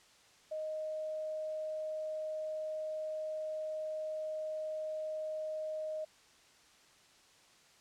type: tone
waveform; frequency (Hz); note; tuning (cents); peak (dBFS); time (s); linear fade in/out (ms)
sine; 622.3; D#5; 0; -36; 0.51-6.05; 10
effects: white hiss -63 dBFS RMS until 7.8 s + low-pass 7000 Hz 12 dB/octave